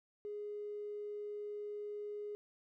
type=tone with tanh clipping; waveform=triangle; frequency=415.3 Hz; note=G#4; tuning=in tune; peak=-40 dBFS; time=0.25-2.35 s; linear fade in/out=0 ms; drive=2 dB; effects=none